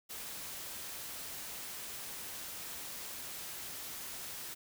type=noise; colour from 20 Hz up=white; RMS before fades=-44 dBFS; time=0.09-4.55 s; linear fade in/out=20 ms; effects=none

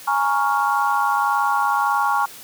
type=chord; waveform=sine; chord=Bb minor seventh; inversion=third; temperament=equal; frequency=830.6 / 932.3 / 1108.7 / 1396.9 Hz; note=Ab5 / Bb5 / Db6 / F6; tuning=0 / 0 / 0 / 0 cents; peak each=-21 / -24 / -21 / -24 dBFS; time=0.07-2.26 s; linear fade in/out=10 ms; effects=white hiss -40 dBFS RMS until 2.43 s + high-pass 100 Hz 12 dB/octave

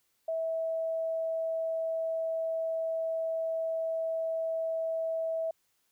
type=tone; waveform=sine; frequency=651 Hz; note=E5; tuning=22 cents flat; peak=-29 dBFS; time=0.28-5.51 s; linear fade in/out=5 ms; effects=white hiss -74 dBFS RMS until 5.91 s

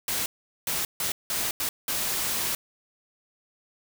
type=noise bursts at uneven times; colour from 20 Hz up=white; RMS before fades=-28 dBFS; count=6; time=0.08-0.26 / 0.67-0.85 / 1-1.12 / 1.3-1.51 / 1.6-1.69 / 1.88-2.55 s; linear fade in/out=2 ms; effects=none

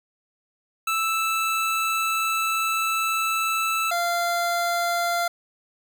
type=tone pair in turn; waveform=25% pulse; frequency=1318.5 / 691.8 Hz; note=E6 / F5; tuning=0 / -17 cents; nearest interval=major seventh; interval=1117 cents; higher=first; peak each=-18 dBFS; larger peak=neither; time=0.87-3.91 / 3.91-5.28 s; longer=first; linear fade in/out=5 ms; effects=9-bit

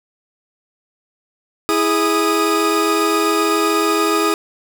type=tone cluster; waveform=40% pulse; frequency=327.4 / 414.7 / 1236 Hz; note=E4 / G#4 / D#6; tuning=-12 / -3 / -12 cents; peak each=-18 dBFS; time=1.69-4.34 s; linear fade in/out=0 ms; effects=none

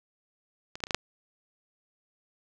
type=clicks; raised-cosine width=0.2 ms; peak=-21 / -27 / -10 / -26 / -12 / -6 dBFS; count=6; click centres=0.755 / 0.804 / 0.838 / 0.869 / 0.908 / 0.946 s; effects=none

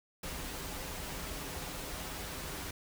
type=noise with comb filter; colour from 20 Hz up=pink; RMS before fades=-41 dBFS; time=0.23-2.71 s; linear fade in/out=5 ms; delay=8.8 ms; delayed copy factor=-0.5; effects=none

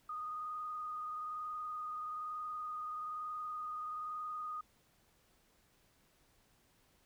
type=tone with frequency modulation; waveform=sine; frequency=1236 Hz; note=D#6; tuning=12 cents flat; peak=-39 dBFS; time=0.09-4.61 s; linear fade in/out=5 ms; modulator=21.1 Hz; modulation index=0.84; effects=pink hiss -71 dBFS RMS until 7.05 s

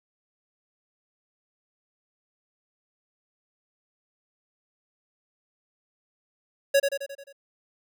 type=tone with echo; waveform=square; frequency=556 Hz; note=C#5; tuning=5 cents sharp; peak=-17 dBFS; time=6.74-6.8 s; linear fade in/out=10 ms; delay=88 ms; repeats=6; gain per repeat=-5 dB; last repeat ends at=7.328 s; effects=none

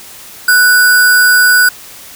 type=tone with sample-and-hold; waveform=sine; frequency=1480 Hz; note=F#6; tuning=in tune; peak=-4 dBFS; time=0.48-1.69 s; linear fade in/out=5 ms; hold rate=6300 Hz; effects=white hiss -33 dBFS RMS until 2.15 s

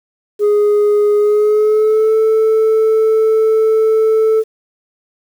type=tone with pitch glide; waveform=sine; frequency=415.3 to 440 Hz; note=G#4 to A4; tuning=0 to 0 cents; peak=-6 dBFS; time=0.39-4.44 s; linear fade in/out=50 ms; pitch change=+100 cents; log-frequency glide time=1.18-2.15 s; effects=tanh soft clip ceiling -8 dBFS + 7-bit

